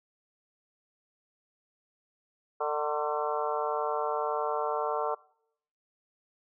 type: harmonic tone with a mistuned harmonic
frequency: 150 Hz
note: D3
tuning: 37 cents sharp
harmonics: 3 / 4 / 5 / 6 / 7 / 8 / 9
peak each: -33 / -34 / -35 / -36 / -36 / -37 / -38 dBFS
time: 2.6-5.15 s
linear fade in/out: 10 ms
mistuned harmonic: 8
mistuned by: -71 cents
effects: noise-tail reverb RT60 0.7 s tail -24 dB re dry